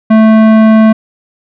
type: tone with tanh clipping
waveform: sine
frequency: 219.7 Hz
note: A3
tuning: 2 cents flat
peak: -4 dBFS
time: 0.1-0.93 s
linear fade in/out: 10 ms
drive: 16 dB
effects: none